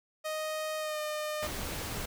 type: tone with pitch glide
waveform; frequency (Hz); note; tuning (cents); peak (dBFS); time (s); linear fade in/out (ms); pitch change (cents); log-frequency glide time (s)
sawtooth; 622.3 to 607.4; D#5 to D#5; 0 to -42; -29; 0.24-1.48; 20; -42; 0.78-1
type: noise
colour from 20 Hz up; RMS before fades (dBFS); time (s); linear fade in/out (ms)
pink; -37; 1.42-2.06; 10
effects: none